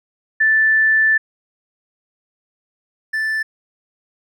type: tone pair in turn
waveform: sine / triangle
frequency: 1760 / 1760 Hz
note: A6 / A6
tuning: 0 / 0 cents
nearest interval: unison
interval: 0 cents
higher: neither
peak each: -11 / -16 dBFS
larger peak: first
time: 0.4-1.18 / 3.13-3.43 s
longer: first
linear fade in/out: 10 ms
effects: none